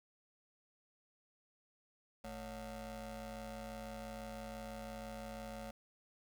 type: ring-modulated tone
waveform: 25% pulse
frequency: 168.4 Hz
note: E3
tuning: 37 cents sharp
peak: -38 dBFS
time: 2.24-5.71 s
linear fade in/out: 5 ms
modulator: 388 Hz
effects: 11-bit